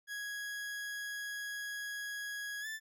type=tone with pitch glide; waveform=40% pulse; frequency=1661.2 to 1760 Hz; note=G#6 to A6; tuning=0 to 0 cents; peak=-38 dBFS; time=0.07-2.8 s; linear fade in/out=50 ms; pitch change=+100 cents; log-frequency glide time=2.61-2.67 s; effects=none